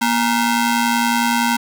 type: ring-modulated tone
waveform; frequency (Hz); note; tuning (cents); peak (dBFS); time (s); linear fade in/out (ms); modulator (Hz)
sawtooth; 587.3; D5; 0; -8; 0.01-1.57; 10; 349
effects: none